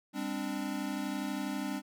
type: chord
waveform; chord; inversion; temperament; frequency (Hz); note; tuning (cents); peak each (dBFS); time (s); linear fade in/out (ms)
square; G suspended fourth; none; equal with one note detuned; 201 / 261.6 / 293.7; G3 / C4 / D4; +44 / 0 / 0; -39 / -39 / -38; 0.13-1.82; 50
effects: none